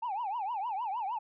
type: tone with vibrato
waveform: sine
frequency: 865 Hz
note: A5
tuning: 30 cents flat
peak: -30 dBFS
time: 0.02-1.19 s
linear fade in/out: 10 ms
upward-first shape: triangle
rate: 6.5 Hz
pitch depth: 270 cents each way
effects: tanh soft clip ceiling -29 dBFS